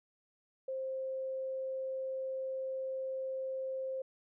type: tone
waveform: sine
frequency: 527 Hz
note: C5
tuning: 12 cents sharp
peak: -35 dBFS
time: 0.68-4.02 s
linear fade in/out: 5 ms
effects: none